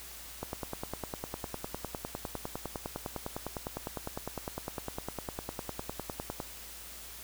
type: click train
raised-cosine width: 1 ms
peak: -21 dBFS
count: 60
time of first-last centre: 0.43-6.402 s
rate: 9.88 Hz
effects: added 57 Hz sine -54 dBFS peak until 7.23 s + white hiss -47 dBFS RMS until 7.23 s